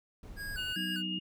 brown noise, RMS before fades -45 dBFS, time 0.23-0.73 s, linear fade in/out 2 ms
square tone with vibrato, 1568 Hz, G6, in tune, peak -39 dBFS, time 0.36-1.03 s, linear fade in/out 50 ms, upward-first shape square, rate 2.5 Hz, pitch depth 79 cents each way
sine tone with tremolo, 2846 Hz, F7, 32 cents sharp, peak -34 dBFS, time 0.57-1.2 s, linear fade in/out 20 ms, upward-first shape sine, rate 9.2 Hz, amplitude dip 25%
harmonic tone, 62.2 Hz, B1, 13 cents sharp, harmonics 3 / 4 / 5, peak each -37 / -48 / -41 dBFS, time 0.76-1.19 s, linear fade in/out 5 ms
effects none

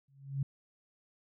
sine tone with exponential growth, 137.6 Hz, C#3, 12 cents flat, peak -27 dBFS, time 0.08-0.43 s, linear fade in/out 5 ms, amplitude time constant 75 ms, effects none

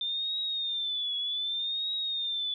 sine tone with vibrato, 3583 Hz, A7, 31 cents sharp, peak -29 dBFS, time 0.01-2.54 s, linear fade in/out 2 ms, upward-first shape triangle, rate 0.65 Hz, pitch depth 110 cents each way, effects none

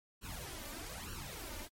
pink noise with flanger, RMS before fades -45 dBFS, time 0.21-1.69 s, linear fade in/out 50 ms, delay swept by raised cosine 0.69 to 3.39 ms, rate 1.1 Hz, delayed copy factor +0.85, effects MP3 64 kbps

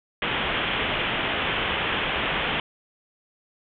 white low-pass noise, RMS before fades -26 dBFS, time 0.22-2.6 s, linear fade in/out 2 ms, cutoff 3400 Hz, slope 96 dB/octave, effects none

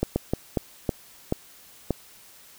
slowing click train, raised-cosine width 2 ms, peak -9 dBFS, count 7, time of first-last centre 0.03-1.907 s, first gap 130 ms, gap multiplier 1.35, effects white hiss -51 dBFS RMS until 2.58 s

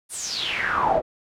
brown noise with band-pass filter sweep, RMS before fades -24 dBFS, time 0.09-1.02 s, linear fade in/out 50 ms, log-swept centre 10000 to 560 Hz, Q 7.2, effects none

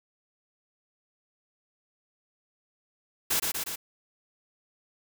white noise with echo, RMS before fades -26 dBFS, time 3.3-3.4 s, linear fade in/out 10 ms, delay 120 ms, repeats 3, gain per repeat -3 dB, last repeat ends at 3.76 s, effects none

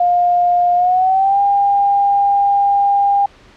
sine tone with pitch glide, 707 to 802.8 Hz, F5 to G5, +21 to +41 cents, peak -10 dBFS, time 0-3.26 s, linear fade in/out 5 ms, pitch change +220 cents, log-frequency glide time 0.75-1.4 s, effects pink hiss -45 dBFS RMS until 3.56 s + low-pass 4000 Hz 12 dB/octave

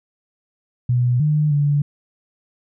sine tone with pitch steps, 123.2 / 151 / 144.8 Hz, B2 / D3 / D3, -4 / +48 / -24 cents, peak -14 dBFS, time 0.89-1.82 s, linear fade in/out 5 ms, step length 310 ms, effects none

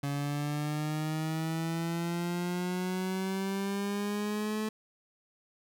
30% pulse exponential sweep, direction up, 141 to 217 Hz, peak -28 dBFS, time 0.03-4.69 s, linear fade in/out 5 ms, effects none

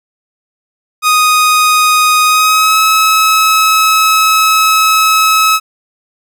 sawtooth tone with pitch glide, 1244.5 to 1289.1 Hz, D#6 to E6, 0 to -39 cents, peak -3 dBFS, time 1.02-5.6 s, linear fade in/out 50 ms, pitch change +61 cents, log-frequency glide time 2.26-2.78 s, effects none

